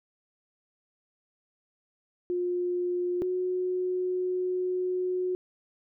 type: tone pair in turn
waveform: sine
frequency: 355.9 / 365.5 Hz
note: F4 / F#4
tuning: +33 / -21 cents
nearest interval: unison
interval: 46 cents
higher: second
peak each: -26 dBFS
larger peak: neither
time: 2.3-3.22 / 3.22-5.35 s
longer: second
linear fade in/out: 0 ms
effects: none